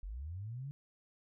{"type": "linear sweep", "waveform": "sine", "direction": "up", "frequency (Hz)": [41.2, 145.4], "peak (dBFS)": -40, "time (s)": [0.03, 0.71], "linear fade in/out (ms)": 0, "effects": []}